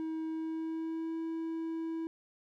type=tone with pitch glide; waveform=triangle; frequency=319.4 to 326.3 Hz; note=D#4 to E4; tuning=+45 to -18 cents; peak=-32 dBFS; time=0-2.07 s; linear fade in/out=0 ms; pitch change=+37 cents; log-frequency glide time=0.26-1.17 s; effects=none